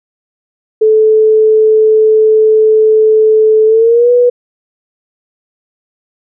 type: tone with pitch glide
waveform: sine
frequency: 435.2 to 488.5 Hz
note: A4 to B4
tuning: -19 to -19 cents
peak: -4 dBFS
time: 0.81-4.3 s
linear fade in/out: 10 ms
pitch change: +200 cents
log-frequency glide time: 3.66-4.11 s
effects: none